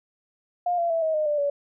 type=tone with pitch steps; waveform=sine; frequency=708 / 683.1 / 659.1 / 635.9 / 613.5 / 591.9 / 571.1 Hz; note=F5 / F5 / E5 / D#5 / D#5 / D5 / D5; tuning=+23 / -38 / 0 / +38 / -25 / +13 / -49 cents; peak=-21 dBFS; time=0.66-1.5 s; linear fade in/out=5 ms; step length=120 ms; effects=none